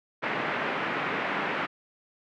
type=band-pass noise; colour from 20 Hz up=white; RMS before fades=-30 dBFS; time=0.22-1.67 s; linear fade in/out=20 ms; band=150 to 2200 Hz; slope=24 dB/octave; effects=none